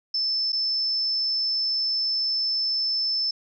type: tone with dropouts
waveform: sine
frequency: 5274 Hz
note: E8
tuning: in tune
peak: -22 dBFS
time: 0.14-3.31 s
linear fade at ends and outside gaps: 5 ms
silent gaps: 0.522-0.528 s
effects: none